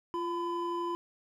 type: tone pair together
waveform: triangle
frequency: 346.3 / 1007 Hz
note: F4 / B5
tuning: -15 / +33 cents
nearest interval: octave + tritone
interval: 1848 cents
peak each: -32 / -32 dBFS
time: 0.14-0.95 s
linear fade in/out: 0 ms
effects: none